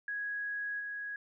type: tone with level steps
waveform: sine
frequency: 1661.2 Hz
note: G#6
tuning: in tune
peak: -34 / -37 dBFS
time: 0.08-1.16 s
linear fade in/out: 2 ms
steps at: 0.79 s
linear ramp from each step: 20 ms
effects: none